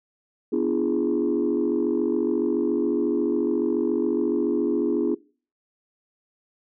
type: chord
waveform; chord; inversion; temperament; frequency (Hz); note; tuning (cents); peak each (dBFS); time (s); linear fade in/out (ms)
sine; B diminished seventh; none; equal with one note detuned; 246.9 / 293.7 / 341.1 / 415.3; B3 / D4 / F4 / Ab4; 0 / 0 / -41 / 0; -26 / -25 / -24 / -25; 0.52-5.15; 10
effects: noise-tail reverb RT60 0.4 s tail -22 dB re dry + tanh soft clip ceiling -14 dBFS